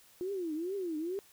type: tone with vibrato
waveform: sine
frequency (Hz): 349.2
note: F4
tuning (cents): 0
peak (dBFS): -33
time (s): 0.21-1.19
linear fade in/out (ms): 0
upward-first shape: triangle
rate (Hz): 2.3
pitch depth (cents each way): 270
effects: white hiss -61 dBFS RMS until 1.32 s